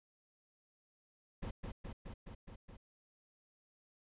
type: noise with echo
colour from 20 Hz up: brown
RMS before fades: -41 dBFS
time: 1.42-1.51 s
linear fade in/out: 10 ms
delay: 210 ms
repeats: 6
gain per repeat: -2 dB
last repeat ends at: 2.77 s
effects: resampled to 8000 Hz